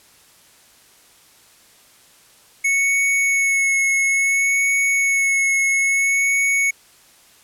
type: tone with vibrato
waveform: square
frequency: 2203 Hz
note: C#7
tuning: 11 cents flat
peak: -16 dBFS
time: 2.64-6.71 s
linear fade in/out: 10 ms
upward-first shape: sine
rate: 0.59 Hz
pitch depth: 16 cents each way
effects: white hiss -51 dBFS RMS until 7.43 s + low-pass 12000 Hz 12 dB/octave